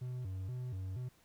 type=tone with vibrato; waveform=triangle; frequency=108.8 Hz; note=A2; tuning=19 cents flat; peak=-36 dBFS; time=0.01-1.09 s; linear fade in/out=10 ms; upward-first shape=square; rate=2.1 Hz; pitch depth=250 cents each way; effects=pink hiss -68 dBFS RMS until 1.24 s